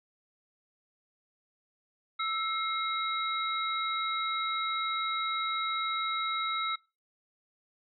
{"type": "tone cluster", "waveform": "sine", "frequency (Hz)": [1317, 2137, 3839], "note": ["E6", "C7", "B7"], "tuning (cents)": [-2, 36, -50], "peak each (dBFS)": [-31, -36, -35], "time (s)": [2.19, 6.76], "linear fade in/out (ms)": 10, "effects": ["noise-tail reverb RT60 0.3 s tail -25 dB re dry"]}